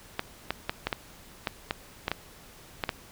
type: clicks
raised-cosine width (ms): 0.3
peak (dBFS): -11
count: 11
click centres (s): 0.194 / 0.506 / 0.695 / 0.87 / 0.928 / 1.472 / 1.709 / 2.081 / 2.116 / 2.838 / 2.892
effects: pink hiss -51 dBFS RMS until 3.11 s